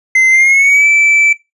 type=tone with pitch glide; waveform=triangle; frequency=2067 to 2320 Hz; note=C7 to D7; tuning=-22 to -22 cents; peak=-4 dBFS; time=0.15-1.33 s; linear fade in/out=5 ms; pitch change=+200 cents; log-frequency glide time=0.3-0.87 s; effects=noise-tail reverb RT60 0.2 s tail -19 dB re dry + resampled to 24000 Hz